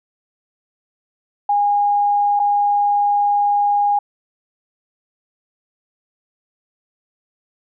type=tone with dropouts; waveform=sine; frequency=818 Hz; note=G#5; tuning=26 cents flat; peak=-13 dBFS; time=1.49-3.99 s; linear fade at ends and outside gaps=5 ms; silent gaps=2.394-2.398 s; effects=none